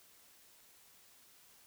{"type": "silence", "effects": ["white hiss -63 dBFS RMS until 1.66 s"]}